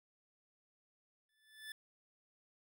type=tone with exponential growth; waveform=25% pulse; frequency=1746 Hz; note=A6; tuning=14 cents flat; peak=-39 dBFS; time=1.29-1.72 s; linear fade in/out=2 ms; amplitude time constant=92 ms; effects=none